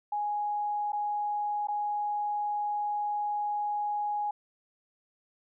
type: tone with dropouts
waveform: sine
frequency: 830.6 Hz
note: G#5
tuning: in tune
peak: -28 dBFS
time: 0.12-4.31 s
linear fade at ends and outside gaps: 5 ms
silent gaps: 0.921-0.93 / 1.672-1.684 s
effects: none